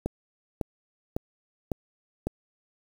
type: click train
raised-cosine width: 2 ms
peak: -14 dBFS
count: 5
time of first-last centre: 0.06-2.27 s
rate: 1.81 Hz
effects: 7-bit